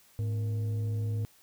sine tone with frequency modulation, 106.3 Hz, G#2, 41 cents sharp, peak -27 dBFS, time 0.19-1.25 s, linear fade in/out 0 ms, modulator 362 Hz, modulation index 0.25, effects tanh soft clip ceiling -24 dBFS + white hiss -61 dBFS RMS until 1.42 s

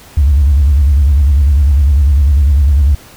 sine tone with vibrato, 70.9 Hz, C#2, 40 cents sharp, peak -4 dBFS, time 0.17-2.95 s, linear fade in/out 5 ms, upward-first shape square, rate 10 Hz, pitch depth 110 cents each way, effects tanh soft clip ceiling -2 dBFS + pink hiss -38 dBFS RMS until 3.16 s

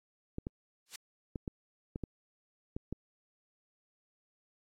clicks, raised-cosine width 3 ms, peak -24 dBFS, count 8, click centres 0.384 / 0.469 / 1.358 / 1.478 / 1.959 / 2.037 / 2.765 / 2.926 s
blue noise with exponential growth, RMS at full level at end -32 dBFS, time 0.86-0.96 s, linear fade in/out 5 ms, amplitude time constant 20 ms
effects low-pass 7000 Hz 12 dB/octave + AAC 48 kbps

